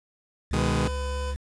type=tone with vibrato; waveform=triangle; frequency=69.3 Hz; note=C#2; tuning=in tune; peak=-26 dBFS; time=0.51-1.36 s; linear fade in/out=0 ms; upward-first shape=sine; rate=3.2 Hz; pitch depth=15 cents each way
type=chord; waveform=sawtooth; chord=G# minor; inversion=first; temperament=just; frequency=124.59 / 155.74 / 207.7 Hz; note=B2 / D#3 / G#3; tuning=+16 / +2 / 0 cents; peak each=-24 dBFS; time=0.53-0.88 s; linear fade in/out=5 ms
type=tone; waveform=25% pulse; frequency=503 Hz; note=B4; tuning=32 cents sharp; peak=-29 dBFS; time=0.55-1.35 s; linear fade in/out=50 ms
effects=resampled to 22050 Hz + 8-bit